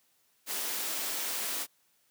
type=high-pass noise; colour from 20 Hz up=white; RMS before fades=-34 dBFS; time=0.46-1.67 s; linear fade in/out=50 ms; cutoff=230 Hz; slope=24 dB/octave; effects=white hiss -70 dBFS RMS until 2.1 s + high-pass 100 Hz 12 dB/octave